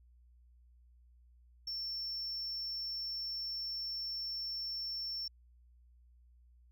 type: tone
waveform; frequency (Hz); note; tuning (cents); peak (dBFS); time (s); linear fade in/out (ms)
sine; 5420; E8; +47; -35; 1.67-5.28; 5
effects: tanh soft clip ceiling -35 dBFS + added 60 Hz sine -60 dBFS peak until 6.71 s